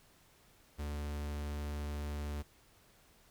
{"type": "tone", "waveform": "45% pulse", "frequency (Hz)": 73.42, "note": "D2", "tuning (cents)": 0, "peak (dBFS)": -37, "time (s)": [0.78, 2.43], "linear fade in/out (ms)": 20, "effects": ["pink hiss -65 dBFS RMS until 3.3 s"]}